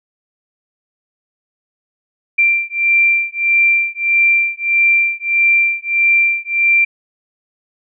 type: beating tone pair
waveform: sine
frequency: 2361 / 2362.6 Hz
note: D7 / D7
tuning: +9 / +10 cents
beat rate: 1.6 Hz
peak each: -14 / -14 dBFS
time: 2.38-6.85 s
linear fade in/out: 10 ms
effects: none